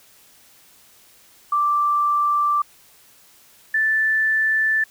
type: tone pair in turn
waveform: sine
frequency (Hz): 1174 / 1759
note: D6 / A6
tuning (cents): -1 / -1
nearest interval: perfect fifth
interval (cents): 700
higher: second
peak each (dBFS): -16 / -16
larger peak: neither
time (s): 1.52-2.62 / 3.74-4.84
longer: neither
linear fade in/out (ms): 5
effects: white hiss -52 dBFS RMS until 4.9 s